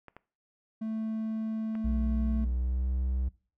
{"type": "clicks", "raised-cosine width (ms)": 0.5, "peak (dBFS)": -31, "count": 3, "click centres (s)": [0.083, 0.166, 1.753]}
{"type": "tone", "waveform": "triangle", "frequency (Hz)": 220.5, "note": "A3", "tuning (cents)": 4, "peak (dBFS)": -29, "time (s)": [0.81, 2.45], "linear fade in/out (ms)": 10}
{"type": "tone with pitch glide", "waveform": "triangle", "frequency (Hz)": [61.2, 64.06], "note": ["B1", "C2"], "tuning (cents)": [-15, -36], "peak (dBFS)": -25, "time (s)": [1.84, 3.29], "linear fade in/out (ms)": 10, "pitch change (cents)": 79, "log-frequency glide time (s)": [2.47, 2.89]}
{"effects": ["noise-tail reverb RT60 0.4 s tail -21 dB re dry"]}